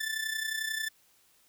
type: tone with amplitude modulation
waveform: sawtooth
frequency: 1760 Hz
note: A6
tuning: in tune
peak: -25 dBFS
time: 0-0.89 s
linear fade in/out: 10 ms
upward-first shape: sine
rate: 31.2 Hz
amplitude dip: 65%
effects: white hiss -65 dBFS RMS until 1.48 s